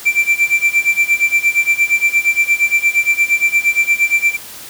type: tone with tremolo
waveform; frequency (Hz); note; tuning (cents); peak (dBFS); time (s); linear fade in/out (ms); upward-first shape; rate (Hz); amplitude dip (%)
triangle; 2349; D7; 0; -6; 0.05-4.37; 20; sine; 8.6; 90
effects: white hiss -33 dBFS RMS until 4.69 s